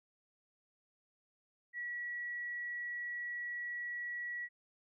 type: tone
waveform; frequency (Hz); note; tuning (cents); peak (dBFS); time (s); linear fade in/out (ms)
sine; 1931; B6; -39; -38; 1.73-4.49; 50
effects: none